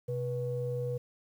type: tone pair together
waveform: sine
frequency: 128.55 / 486.9 Hz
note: C3 / B4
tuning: -30 / -25 cents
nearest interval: octave + major seventh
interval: 2305 cents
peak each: -33 / -33 dBFS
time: 0.08-0.98 s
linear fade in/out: 10 ms
effects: tanh soft clip ceiling -23 dBFS + 10-bit